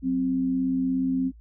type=tone pair together; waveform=sine; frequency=185.8 / 262.8 Hz; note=F#3 / C4; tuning=+7 / +8 cents; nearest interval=tritone; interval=601 cents; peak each=-31 / -22 dBFS; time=0.02-1.32 s; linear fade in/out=50 ms; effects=noise-tail reverb RT60 0.1 s tail -23 dB re dry + added 56 Hz sine -46 dBFS peak until 1.4 s